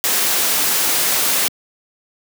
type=noise; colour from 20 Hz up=white; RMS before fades=-17 dBFS; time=0.04-1.48 s; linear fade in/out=0 ms; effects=high-pass 200 Hz 12 dB/octave